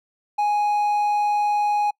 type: tone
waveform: triangle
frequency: 830.6 Hz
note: G#5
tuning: in tune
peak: -16 dBFS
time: 0.38-1.91 s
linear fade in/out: 10 ms
effects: noise-tail reverb RT60 0.1 s tail -26 dB re dry